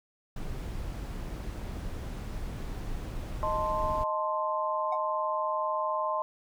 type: noise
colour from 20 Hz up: brown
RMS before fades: -36 dBFS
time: 0.36-4.04 s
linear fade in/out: 5 ms
type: chord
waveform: sine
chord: A diminished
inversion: second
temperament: equal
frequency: 622.3 / 880 / 1046.5 Hz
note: Eb5 / A5 / C6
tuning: 0 / 0 / 0 cents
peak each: -32 / -34 / -30 dBFS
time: 3.43-6.22 s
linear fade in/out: 0 ms
type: tone with exponential decay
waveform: triangle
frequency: 743 Hz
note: F#5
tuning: 7 cents sharp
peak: -26 dBFS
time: 4.92-5 s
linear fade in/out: 5 ms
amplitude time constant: 17 ms
effects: none